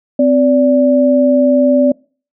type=tone pair together; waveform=sine; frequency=258.4 / 580 Hz; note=C4 / D5; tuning=-21 / -22 cents; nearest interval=octave + major second; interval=1399 cents; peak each=-10 dBFS; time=0.19-1.92 s; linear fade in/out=5 ms; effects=noise-tail reverb RT60 0.4 s tail -25 dB re dry